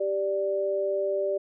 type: tone pair together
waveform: sine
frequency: 392 / 587.3 Hz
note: G4 / D5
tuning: 0 / 0 cents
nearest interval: perfect fifth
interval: 700 cents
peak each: -28 / -26 dBFS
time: 0-1.38 s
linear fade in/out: 10 ms
effects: none